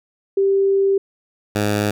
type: tone pair in turn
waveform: sine / 10% pulse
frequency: 392 / 104.03 Hz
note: G4 / G#2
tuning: 0 / +3 cents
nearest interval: octave + major seventh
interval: 2297 cents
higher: first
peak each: -13 / -9 dBFS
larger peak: second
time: 0.37-0.98 / 1.55-1.91 s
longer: first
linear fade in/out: 5 ms
effects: none